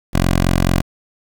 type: tone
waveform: 10% pulse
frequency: 44.54 Hz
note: F1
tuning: 35 cents sharp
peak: -5 dBFS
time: 0.13-0.82 s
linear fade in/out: 20 ms
effects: 7-bit